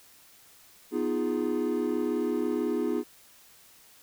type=chord; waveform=triangle; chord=F half-diminished seventh; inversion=second; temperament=equal; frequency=246.9 / 311.1 / 349.2 / 415.3 Hz; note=Cb4 / Eb4 / F4 / Ab4; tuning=0 / 0 / 0 / 0 cents; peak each=-29 dBFS; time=0.91-3.04 s; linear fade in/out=50 ms; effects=tanh soft clip ceiling -16 dBFS + white hiss -56 dBFS RMS until 4.02 s